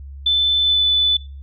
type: tone with pitch glide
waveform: sine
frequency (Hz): 3520 to 3492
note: A7 to A7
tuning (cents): 0 to -14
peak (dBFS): -13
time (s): 0.26-1.17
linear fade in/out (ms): 5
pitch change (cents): -14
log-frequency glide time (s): 0.61-0.86
effects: noise-tail reverb RT60 0.4 s tail -22 dB re dry + added 69 Hz sine -32 dBFS peak until 1.42 s